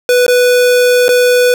square tone with dropouts, 493.9 Hz, B4, in tune, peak -7 dBFS, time 0.09-1.54 s, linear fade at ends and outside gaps 1 ms, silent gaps 0.265-0.28 / 1.082-1.09 s, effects none

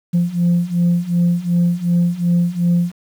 sine beating tone pair, 172.2 / 174.9 Hz, F3 / F3, -24 / +3 cents, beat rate 2.7 Hz, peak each -16 / -14 dBFS, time 0.13-2.92 s, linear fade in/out 20 ms, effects tanh soft clip ceiling -9 dBFS + 7-bit

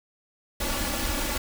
pink noise with comb filter, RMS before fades -28 dBFS, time 0.6-1.38 s, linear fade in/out 5 ms, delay 3.5 ms, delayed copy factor +0.8, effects none

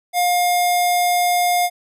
square tone with low-pass filter, 710 Hz, F5, 28 cents sharp, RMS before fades -17 dBFS, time 0.13-1.7 s, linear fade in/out 50 ms, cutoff 12000 Hz, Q 2.8, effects none

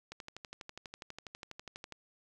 click train, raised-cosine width 0.2 ms, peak -27 dBFS, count 23, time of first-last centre 0.12-1.923 s, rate 12.2 Hz, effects none

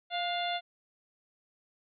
harmonic tone with a mistuned harmonic, 698.5 Hz, F5, in tune, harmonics 1 / 2 / 3 / 4 / 5 / 6, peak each -32 / -41 / -40 / -41 / -37 / -46 dBFS, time 0.1-0.61 s, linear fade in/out 50 ms, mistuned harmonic 2, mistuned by +49 cents, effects none

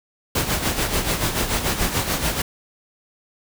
pink noise with tremolo, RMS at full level -20 dBFS, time 0.35-2.42 s, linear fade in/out 5 ms, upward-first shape sine, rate 6.9 Hz, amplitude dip 60%, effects none

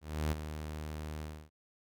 sawtooth tone with ADSR envelope, 76.7 Hz, D#2, 24 cents flat, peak -25 dBFS, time 0.01-1.5 s, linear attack 310 ms, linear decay 15 ms, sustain -10 dB, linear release 280 ms, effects none

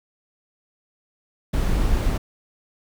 brown noise, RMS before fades -20 dBFS, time 1.53-2.18 s, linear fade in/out 10 ms, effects none

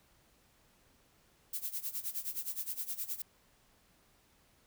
violet noise with tremolo, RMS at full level -36 dBFS, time 1.53-3.22 s, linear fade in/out 5 ms, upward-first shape sine, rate 9.6 Hz, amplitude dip 85%, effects pink hiss -68 dBFS RMS until 4.66 s

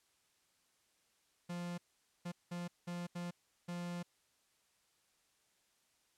45% pulse tone bursts at uneven times, 174.61 Hz, F3, in tune, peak -40 dBFS, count 6, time 1.49-1.78 / 2.25-2.32 / 2.51-2.68 / 2.87-3.07 / 3.15-3.31 / 3.68-4.03 s, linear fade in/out 10 ms, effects white hiss -75 dBFS RMS until 6.17 s + low-pass 10000 Hz 12 dB/octave

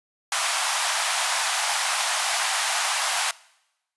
pink high-pass noise, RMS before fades -24 dBFS, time 0.32-3.31 s, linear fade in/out 2 ms, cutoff 700 Hz, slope 48 dB/octave, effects noise-tail reverb RT60 0.9 s tail -22 dB re dry + resampled to 24000 Hz

